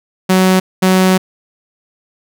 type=tone bursts at uneven times; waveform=sawtooth; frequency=186.7 Hz; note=F#3; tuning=16 cents sharp; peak=-4 dBFS; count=2; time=0.29-0.6 / 0.82-1.18 s; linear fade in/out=10 ms; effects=none